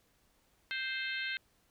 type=harmonic tone; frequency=523.3 Hz; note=C5; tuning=in tune; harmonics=3 / 4 / 5 / 6 / 7 / 8; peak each=-38 / -40 / -42 / -44 / -45 / -46 dBFS; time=0.71-1.37 s; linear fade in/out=0 ms; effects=pink hiss -71 dBFS RMS until 1.7 s